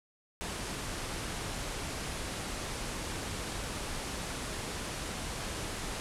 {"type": "low-pass noise", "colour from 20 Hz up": "pink", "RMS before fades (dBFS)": -38, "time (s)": [0.41, 6], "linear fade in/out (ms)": 0, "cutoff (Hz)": 11000, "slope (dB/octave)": 48, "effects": []}